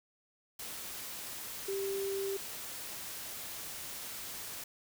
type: tone in noise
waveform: sine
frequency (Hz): 392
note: G4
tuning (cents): 0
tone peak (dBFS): -33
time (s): 1.68-2.37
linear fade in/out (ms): 5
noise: white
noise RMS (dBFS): -43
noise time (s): 0.59-4.64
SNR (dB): +7
effects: none